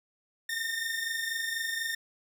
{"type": "tone pair together", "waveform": "sawtooth", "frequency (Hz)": [1803, 1827.1], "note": ["A6", "A#6"], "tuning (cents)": [42, -35], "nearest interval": "unison", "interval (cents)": 23, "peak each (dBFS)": [-32, -29], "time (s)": [0.49, 1.95], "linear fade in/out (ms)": 5, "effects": []}